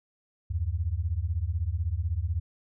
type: beating tone pair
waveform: sine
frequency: 76.1 / 92.1 Hz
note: D#2 / F#2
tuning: -38 / -7 cents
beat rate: 16 Hz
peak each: -29 / -29 dBFS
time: 0.5-2.4 s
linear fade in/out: 10 ms
effects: none